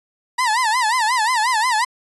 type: tone with vibrato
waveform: 30% pulse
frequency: 937 Hz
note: A#5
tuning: 9 cents sharp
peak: -13 dBFS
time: 0.38-1.85 s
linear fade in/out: 10 ms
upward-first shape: sine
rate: 5.6 Hz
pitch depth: 170 cents each way
effects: resampled to 24000 Hz